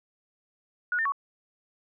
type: tone with pitch steps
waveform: sine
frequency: 1456 / 1801 / 1118 Hz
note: F#6 / A6 / C#6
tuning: -28 / +40 / +14 cents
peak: -24 dBFS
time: 0.92-1.121 s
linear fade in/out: 2 ms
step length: 67 ms
effects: none